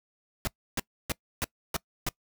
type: noise bursts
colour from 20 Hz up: pink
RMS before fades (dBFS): -29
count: 6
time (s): 0.45-2.088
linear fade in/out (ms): 0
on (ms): 23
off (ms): 300
effects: noise-tail reverb RT60 0.1 s tail -24 dB re dry